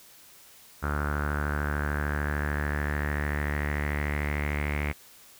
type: tone with low-pass filter sweep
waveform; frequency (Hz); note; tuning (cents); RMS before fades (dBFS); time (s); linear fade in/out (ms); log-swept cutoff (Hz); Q
sawtooth; 73.42; D2; 0; -29; 0.82-4.93; 20; 1400 to 2200; 7
effects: white hiss -53 dBFS RMS until 5.39 s